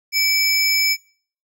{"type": "tone pair together", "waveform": "square", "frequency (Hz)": [2300, 5216], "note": ["D7", "E8"], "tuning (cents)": [-37, -19], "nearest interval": "octave + major second", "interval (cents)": 1418, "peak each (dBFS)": -19, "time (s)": [0.12, 0.97], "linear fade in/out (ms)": 50, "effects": ["noise-tail reverb RT60 0.5 s tail -24 dB re dry"]}